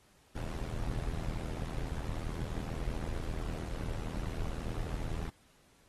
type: noise with amplitude modulation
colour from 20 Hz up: brown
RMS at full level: -33 dBFS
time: 0.35-5.3 s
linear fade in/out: 10 ms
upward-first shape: sine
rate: 80.4 Hz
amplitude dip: 85%
effects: pink hiss -66 dBFS RMS until 5.88 s + AAC 32 kbps